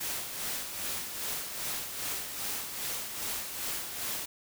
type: noise with tremolo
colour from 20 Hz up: white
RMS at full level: -34 dBFS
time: 0-4.26 s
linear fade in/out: 10 ms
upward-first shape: sine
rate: 2.5 Hz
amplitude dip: 50%
effects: none